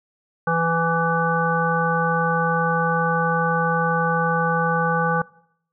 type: harmonic tone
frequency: 166.1 Hz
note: E3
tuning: 13 cents sharp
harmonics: 1 / 3 / 5 / 7 / 9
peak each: -24 / -24 / -24 / -24 / -24 dBFS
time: 0.47-5.22 s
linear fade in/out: 5 ms
effects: noise-tail reverb RT60 0.7 s tail -22 dB re dry